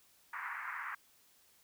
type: band-pass noise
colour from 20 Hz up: white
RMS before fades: -42 dBFS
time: 0.33-0.95 s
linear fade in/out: 5 ms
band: 950 to 2000 Hz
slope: 48 dB/octave
effects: white hiss -67 dBFS RMS until 1.63 s